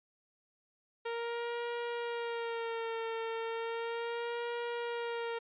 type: tone with vibrato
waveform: sawtooth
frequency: 463.8 Hz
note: A#4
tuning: 9 cents flat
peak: -31 dBFS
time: 1.05-5.39 s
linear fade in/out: 10 ms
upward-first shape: sine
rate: 0.35 Hz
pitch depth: 40 cents each way
effects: resampled to 8000 Hz